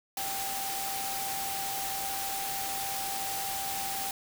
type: tone in noise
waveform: sine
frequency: 784 Hz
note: G5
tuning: in tune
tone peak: -36 dBFS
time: 0.17-4.11 s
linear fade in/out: 2 ms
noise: white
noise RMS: -35 dBFS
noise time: 0.17-4.11 s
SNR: -4 dB
effects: none